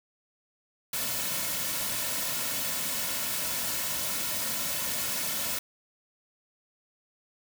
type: noise with comb filter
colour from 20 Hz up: white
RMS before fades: -31 dBFS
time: 0.93-5.59 s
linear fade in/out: 5 ms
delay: 2.5 ms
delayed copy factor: -0.55
effects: none